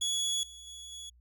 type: tone with level steps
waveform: 25% pulse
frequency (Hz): 3377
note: G#7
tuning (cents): +28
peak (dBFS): -25 / -43 / -40 / -38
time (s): 0.01-1.1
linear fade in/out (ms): 10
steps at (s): 0.43 / 0.67 / 0.92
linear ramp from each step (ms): 2
effects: added 60 Hz sine -58 dBFS peak until 1.2 s